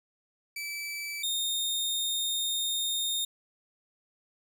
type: tone pair in turn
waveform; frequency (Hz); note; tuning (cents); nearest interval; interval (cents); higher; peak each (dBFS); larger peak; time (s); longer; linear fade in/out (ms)
sawtooth; 2312 / 3670; D7 / A#7; -28 / -28; minor sixth; 800; second; -31 / -25; second; 0.56-1.23 / 1.23-3.25; second; 5
effects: none